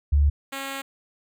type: tone pair in turn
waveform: sine / 5% pulse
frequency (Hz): 72.2 / 272.6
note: D2 / C#4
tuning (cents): -29 / -29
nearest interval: octave + major seventh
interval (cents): 2300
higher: second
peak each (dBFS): -15 / -19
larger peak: first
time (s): 0.12-0.3 / 0.52-0.82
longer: second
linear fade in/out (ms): 10
effects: none

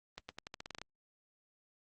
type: accelerating click train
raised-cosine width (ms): 0.2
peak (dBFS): -26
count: 11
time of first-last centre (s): 0.18-0.816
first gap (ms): 110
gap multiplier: 0.87
effects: Opus 24 kbps

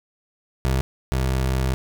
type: tone pair in turn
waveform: 25% pulse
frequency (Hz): 65.41 / 65.09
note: C2 / C2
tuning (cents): 0 / -8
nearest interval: unison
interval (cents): 8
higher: first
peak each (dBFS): -15 / -16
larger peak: first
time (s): 0.65-0.81 / 1.12-1.74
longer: second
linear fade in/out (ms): 0
effects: none

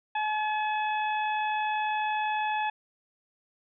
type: harmonic tone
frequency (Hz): 854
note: G#5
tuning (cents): +48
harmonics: 1 / 2 / 3 / 4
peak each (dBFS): -27 / -35 / -36 / -43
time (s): 0.15-2.7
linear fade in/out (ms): 5
effects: none

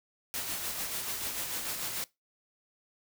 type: noise with tremolo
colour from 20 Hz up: white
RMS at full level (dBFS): -34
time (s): 0.34-2.04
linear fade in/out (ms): 0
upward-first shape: sine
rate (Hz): 6.8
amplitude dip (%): 40
effects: noise-tail reverb RT60 0.2 s tail -21 dB re dry

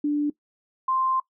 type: tone pair in turn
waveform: sine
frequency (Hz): 293.7 / 1046.6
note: D4 / C6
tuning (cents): 0 / 0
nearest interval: octave + minor seventh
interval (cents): 2200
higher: second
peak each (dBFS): -20 / -21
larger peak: first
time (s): 0.04-0.3 / 0.88-1.2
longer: second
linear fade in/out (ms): 5
effects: noise-tail reverb RT60 0.1 s tail -19 dB re dry

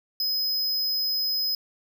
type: tone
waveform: square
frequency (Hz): 5060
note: D#8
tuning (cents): +28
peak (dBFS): -24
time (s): 0.2-1.55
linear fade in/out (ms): 2
effects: none

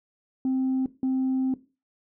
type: tone bursts at uneven times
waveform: sine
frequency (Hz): 261.6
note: C4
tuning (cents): 0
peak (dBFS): -20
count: 2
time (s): 0.45-0.86 / 1.03-1.54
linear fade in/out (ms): 2
effects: noise-tail reverb RT60 0.3 s tail -17 dB re dry + tanh soft clip ceiling -20 dBFS

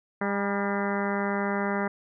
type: harmonic tone with a mistuned harmonic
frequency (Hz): 200.8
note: G3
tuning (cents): +42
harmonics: 1 / 2 / 3 / 4 / 5 / 6 / 7 / 8 / 9 / 10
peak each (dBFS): -29 / -32 / -34 / -35 / -36 / -37 / -37 / -38 / -39 / -39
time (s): 0.21-1.88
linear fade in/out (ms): 5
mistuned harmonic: 5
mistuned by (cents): -48
effects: none

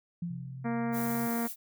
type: tone with exponential decay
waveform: sine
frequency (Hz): 172.4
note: F3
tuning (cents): -22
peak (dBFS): -30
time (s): 0.22-0.87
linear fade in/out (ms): 5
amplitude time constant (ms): 140
type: tone with pitch glide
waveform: sine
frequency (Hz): 130.81 to 133.17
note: C3 to C3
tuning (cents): 0 to +31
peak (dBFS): -39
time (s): 0.29-1.28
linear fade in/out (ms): 20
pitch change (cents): +31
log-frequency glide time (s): 0.6-1.14
type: harmonic tone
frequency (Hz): 233.1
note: A#3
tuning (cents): 0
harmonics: 1 / 2 / 3 / 4 / 5 / 6 / 7 / 8 / 9 / 10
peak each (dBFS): -30 / -39 / -39 / -43 / -46 / -46 / -49 / -48 / -51 / -54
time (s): 0.64-1.48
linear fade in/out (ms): 20
type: noise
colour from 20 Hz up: violet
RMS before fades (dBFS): -39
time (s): 0.92-1.56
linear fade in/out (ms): 50
effects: none

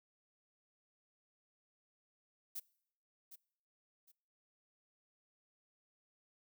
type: noise with echo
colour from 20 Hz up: violet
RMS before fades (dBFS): -43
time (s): 2.55-2.6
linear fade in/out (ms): 10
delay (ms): 760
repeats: 2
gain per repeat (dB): -11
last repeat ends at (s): 4.12
effects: noise-tail reverb RT60 0.7 s tail -24 dB re dry

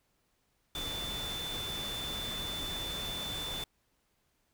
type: tone in noise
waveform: sine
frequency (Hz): 3520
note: A7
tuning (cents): 0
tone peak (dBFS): -37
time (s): 0.75-3.64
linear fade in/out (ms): 2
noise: pink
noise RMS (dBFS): -41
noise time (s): 0.75-3.64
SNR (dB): +1
effects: pink hiss -75 dBFS RMS until 4.53 s

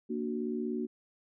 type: chord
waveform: sine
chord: Bb augmented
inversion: none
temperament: equal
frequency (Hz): 233.1 / 293.7 / 370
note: Bb3 / D4 / F#4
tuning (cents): 0 / 0 / 0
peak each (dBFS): -34 / -38 / -36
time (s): 0.09-0.87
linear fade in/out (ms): 20
effects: none

